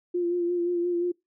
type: tone with vibrato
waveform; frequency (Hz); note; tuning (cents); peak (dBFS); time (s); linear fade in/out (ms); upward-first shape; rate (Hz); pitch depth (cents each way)
sine; 349.2; F4; 0; -23; 0.14-1.12; 10; sine; 5.7; 29
effects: noise-tail reverb RT60 0.2 s tail -25 dB re dry